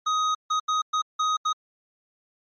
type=tone bursts at uneven times; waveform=square; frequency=1255 Hz; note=D#6; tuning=15 cents sharp; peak=-22 dBFS; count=6; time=0.06-0.35 / 0.5-0.6 / 0.68-0.82 / 0.93-1.02 / 1.19-1.37 / 1.45-1.53 s; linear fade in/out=10 ms; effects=low-pass 7000 Hz 12 dB/octave + MP3 32 kbps